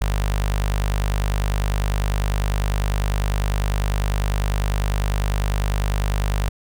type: tone with notch filter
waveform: sawtooth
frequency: 50 Hz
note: G1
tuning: 35 cents sharp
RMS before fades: -21 dBFS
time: 0.01-6.49 s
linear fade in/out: 5 ms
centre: 300 Hz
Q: 0.72
effects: none